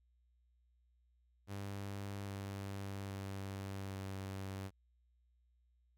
sawtooth tone with pitch steps, 99.7 / 98.67 / 97.65 / 96.64 Hz, G2 / G2 / G2 / G2, +30 / +12 / -6 / -24 cents, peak -38 dBFS, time 1.47-4.71 s, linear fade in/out 50 ms, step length 810 ms, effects added 60 Hz sine -70 dBFS peak until 5.97 s

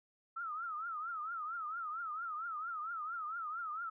sine tone with vibrato, 1302 Hz, E6, 22 cents flat, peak -38 dBFS, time 0.36-3.9 s, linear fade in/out 10 ms, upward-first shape triangle, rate 4.4 Hz, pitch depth 160 cents each way, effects none

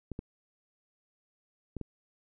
clicks, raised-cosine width 3 ms, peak -24 dBFS, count 4, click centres 0.117 / 0.191 / 1.767 / 1.813 s, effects none

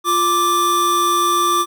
square tone pair together, 349.2 / 1174.6 Hz, F4 / D6, 0 / 0 cents, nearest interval octave + major sixth, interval 2100 cents, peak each -23 / -15 dBFS, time 0.04-1.66 s, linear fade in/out 50 ms, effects none

